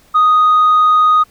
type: tone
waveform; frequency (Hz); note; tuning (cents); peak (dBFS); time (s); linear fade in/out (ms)
sine; 1244.5; D#6; 0; -5; 0.14-1.24; 20
effects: tanh soft clip ceiling -5 dBFS + pink hiss -50 dBFS RMS until 1.3 s